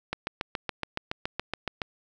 click train, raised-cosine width 0.3 ms, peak -13 dBFS, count 13, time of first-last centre 0.13-1.818 s, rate 7.11 Hz, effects none

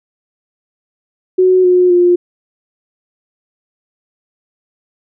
sine tone with pitch steps, 370 / 361.5 / 353.3 Hz, F#4 / F#4 / F4, 0 / -40 / +20 cents, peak -6 dBFS, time 1.38-2.16 s, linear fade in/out 10 ms, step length 260 ms, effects none

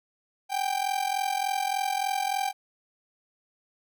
45% pulse ring-modulated tone, 786 Hz, G5, 4 cents sharp, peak -23 dBFS, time 0.49-2.53 s, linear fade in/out 50 ms, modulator 21.7 Hz, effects none

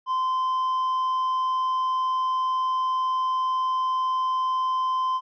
triangle tone, 1033 Hz, C6, 22 cents flat, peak -20 dBFS, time 0.06-5.21 s, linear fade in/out 50 ms, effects resampled to 11025 Hz

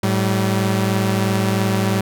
sawtooth tone pair together, 107.5 / 191.99 Hz, A2 / G3, -40 / -36 cents, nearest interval minor seventh, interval 1004 cents, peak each -15 dBFS, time 0.03-2.01 s, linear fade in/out 5 ms, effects none

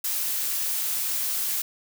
blue noise, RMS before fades -27 dBFS, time 0.04-1.62 s, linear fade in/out 5 ms, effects none

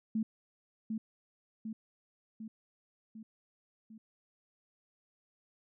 sine tone with echo, 220 Hz, A3, in tune, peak -29 dBFS, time 0.15-0.23 s, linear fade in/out 5 ms, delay 750 ms, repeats 5, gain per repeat -4 dB, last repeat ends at 3.98 s, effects none

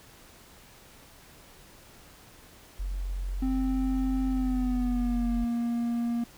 sine tone, 45.58 Hz, F#1, 25 cents flat, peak -29 dBFS, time 2.79-5.45 s, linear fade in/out 10 ms
triangle tone with pitch glide, 261.6 to 235.8 Hz, C4 to A#3, 0 to +20 cents, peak -24 dBFS, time 3.42-6.24 s, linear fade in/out 5 ms, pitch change -180 cents, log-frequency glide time 4.27-5.3 s
effects pink hiss -53 dBFS RMS until 6.37 s

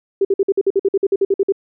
sine tone bursts, 392.2 Hz, G4, 1 cent sharp, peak -11 dBFS, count 15, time 0.21-1.523 s, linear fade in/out 5 ms, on 39 ms, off 52 ms, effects none

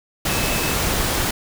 sine tone in noise, 2600 Hz, E7, 24 cents flat, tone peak -29 dBFS, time 0.29-0.74 s, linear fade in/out 5 ms, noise pink, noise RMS -21 dBFS, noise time 0.25-1.31 s, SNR -11 dB, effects none

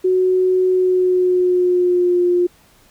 sine tone with pitch glide, 370 to 354.1 Hz, F#4 to F4, 0 to +24 cents, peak -12 dBFS, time 0.04-2.47 s, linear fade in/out 10 ms, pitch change -76 cents, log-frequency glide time 0.69-2.22 s, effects pink hiss -52 dBFS RMS until 2.9 s

